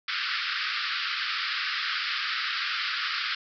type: band-pass noise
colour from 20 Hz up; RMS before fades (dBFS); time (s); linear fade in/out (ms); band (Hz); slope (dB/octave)
pink; -30; 0.08-3.35; 5; 1200 to 5100; 96
effects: none